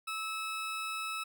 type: tone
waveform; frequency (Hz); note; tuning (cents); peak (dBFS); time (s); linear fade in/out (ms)
20% pulse; 1300; E6; -24; -30; 0.07-1.24; 10
effects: none